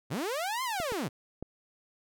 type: linear two-way sweep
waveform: sawtooth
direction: up then down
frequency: 100 to 1067 to 100 Hz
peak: -27 dBFS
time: 0.1-1.09 s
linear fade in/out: 20 ms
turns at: 0.63 s
type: clicks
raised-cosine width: 2 ms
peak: -24 dBFS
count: 3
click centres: 0.801 / 0.921 / 1.426 s
effects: none